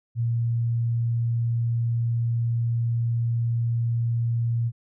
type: tone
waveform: sine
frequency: 117 Hz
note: A#2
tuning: 7 cents sharp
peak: -21 dBFS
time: 0.15-4.72 s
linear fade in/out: 50 ms
effects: none